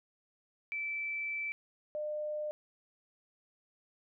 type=tone pair in turn; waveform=sine; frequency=2322 / 603.1 Hz; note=D7 / D5; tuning=-20 / +46 cents; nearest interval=octave + major seventh; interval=2334 cents; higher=first; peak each=-34 / -34 dBFS; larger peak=neither; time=0.72-1.52 / 1.95-2.51 s; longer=first; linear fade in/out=0 ms; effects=none